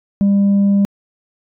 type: tone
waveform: sine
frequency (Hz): 199.7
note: G3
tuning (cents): +32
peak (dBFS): -7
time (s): 0.21-0.85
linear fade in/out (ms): 0
effects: tanh soft clip ceiling -9 dBFS